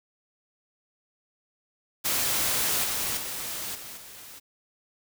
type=noise with level steps; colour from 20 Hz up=white; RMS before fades=-26 / -29 / -34 / -41 / -45 dBFS; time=2.04-4.4 s; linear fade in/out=20 ms; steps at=2.84 / 3.17 / 3.75 / 3.97 s; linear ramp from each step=2 ms; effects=none